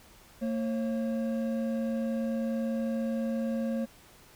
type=tone pair together; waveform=triangle; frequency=227.5 / 541 Hz; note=A#3 / C#5; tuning=-42 / -42 cents; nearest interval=octave + minor third; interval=1500 cents; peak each=-27 / -33 dBFS; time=0.41-3.86 s; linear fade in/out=20 ms; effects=pink hiss -56 dBFS RMS until 4.35 s